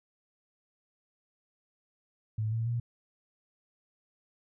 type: tone with pitch steps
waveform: sine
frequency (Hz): 108.8 / 113.55 / 118.51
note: A2 / A#2 / A#2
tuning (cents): -19 / -45 / +29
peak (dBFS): -28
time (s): 2.38-2.8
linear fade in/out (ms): 5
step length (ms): 140
effects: none